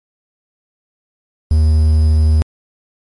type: tone with quantisation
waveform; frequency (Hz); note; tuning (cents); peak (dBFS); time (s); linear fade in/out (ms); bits
triangle; 77.78; D#2; 0; -6; 1.51-2.42; 0; 6
effects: MP3 48 kbps